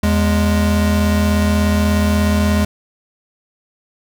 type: tone pair together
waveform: square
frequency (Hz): 81.43 / 207.7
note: E2 / G#3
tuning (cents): -21 / 0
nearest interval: octave + major third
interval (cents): 1621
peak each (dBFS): -16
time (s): 0.03-2.65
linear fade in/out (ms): 5
effects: none